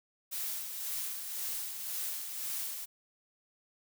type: noise with tremolo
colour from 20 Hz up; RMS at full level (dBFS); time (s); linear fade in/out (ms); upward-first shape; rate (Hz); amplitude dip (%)
blue; -36; 0.31-2.86; 20; sine; 1.9; 45
effects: none